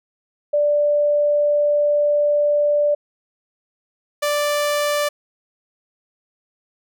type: tone pair in turn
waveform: sine / sawtooth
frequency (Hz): 587.3 / 587.3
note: D5 / D5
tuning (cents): 0 / 0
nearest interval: unison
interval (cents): 0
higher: neither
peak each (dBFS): -14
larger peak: neither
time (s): 0.53-2.95 / 4.22-5.09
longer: first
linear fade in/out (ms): 10
effects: none